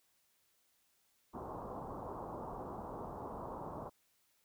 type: low-pass noise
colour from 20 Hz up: white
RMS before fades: -45 dBFS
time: 1.33-3.9 s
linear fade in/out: 20 ms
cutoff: 1100 Hz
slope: 48 dB/octave
effects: white hiss -75 dBFS RMS until 4.44 s